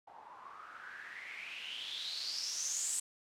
blue noise with low-pass filter sweep, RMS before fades -42 dBFS, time 0.07-3 s, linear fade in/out 5 ms, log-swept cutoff 800 to 8200 Hz, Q 7.7, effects none

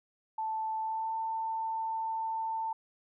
sine tone with pitch glide, 880 to 893.3 Hz, A5 to A5, 0 to +26 cents, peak -31 dBFS, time 0.38-2.73 s, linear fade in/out 5 ms, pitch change +26 cents, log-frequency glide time 0.8-1.14 s, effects none

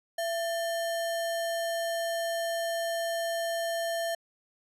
sine tone with sample-and-hold, 671 Hz, E5, 31 cents sharp, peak -28 dBFS, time 0.18-4.15 s, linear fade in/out 5 ms, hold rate 2450 Hz, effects resampled to 32000 Hz

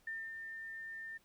sine tone with ADSR envelope, 1802 Hz, A6, 41 cents sharp, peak -38 dBFS, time 0.07-1.18 s, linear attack 4 ms, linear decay 230 ms, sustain -5 dB, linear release 13 ms, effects pink hiss -71 dBFS RMS until 1.24 s

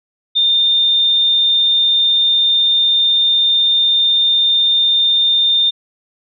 sine tone, 3618 Hz, A7, 48 cents sharp, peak -10 dBFS, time 0.35-5.71 s, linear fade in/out 20 ms, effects none

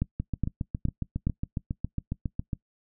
two click trains, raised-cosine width 5 ms, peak -13 / -17 dBFS, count 4 / 18, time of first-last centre 0.02-1.27 / 0.2-2.532 s, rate 2.4 / 7.29 Hz, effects noise-tail reverb RT60 0.1 s tail -21 dB re dry

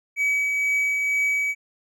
triangle tone with tremolo, 2277 Hz, C#7, 46 cents sharp, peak -17 dBFS, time 0.16-1.55 s, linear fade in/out 50 ms, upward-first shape triangle, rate 2.1 Hz, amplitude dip 30%, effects none

